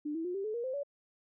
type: tone with pitch steps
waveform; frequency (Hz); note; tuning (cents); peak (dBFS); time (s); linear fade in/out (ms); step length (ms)
sine; 297.6 / 326.4 / 358 / 392.7 / 430.7 / 472.4 / 518.2 / 568.3; D4 / E4 / F4 / G4 / A4 / A#4 / C5 / C#5; +23 / -17 / +43 / +3 / -37 / +23 / -17 / +43; -33; 0.05-0.834; 10; 98
effects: none